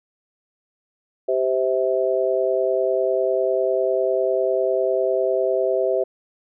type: harmonic tone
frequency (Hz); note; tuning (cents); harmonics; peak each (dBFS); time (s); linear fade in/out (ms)
130; C3; -11; 3 / 4 / 5; -22 / -22 / -22; 1.28-6.04; 10
effects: none